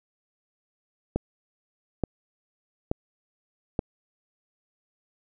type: click train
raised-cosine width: 2 ms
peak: -11 dBFS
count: 4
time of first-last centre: 1.16-3.792 s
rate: 1.14 Hz
effects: none